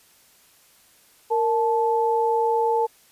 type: tone pair together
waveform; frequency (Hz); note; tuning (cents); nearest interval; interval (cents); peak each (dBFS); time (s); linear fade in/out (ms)
sine; 462.5 / 872; A#4 / A5; -14 / -16; major seventh; 1098; -21; 1.3-2.87; 20
effects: white hiss -56 dBFS RMS until 3.11 s + resampled to 32000 Hz